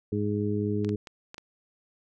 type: harmonic tone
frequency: 103.83 Hz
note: G#2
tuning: in tune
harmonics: 1 / 2 / 3 / 4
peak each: -30 / -30 / -32 / -31 dBFS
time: 0.12-0.96 s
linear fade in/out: 5 ms
type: clicks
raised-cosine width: 0.2 ms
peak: -24 dBFS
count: 5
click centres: 0.847 / 0.892 / 1.072 / 1.344 / 1.381 s
effects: none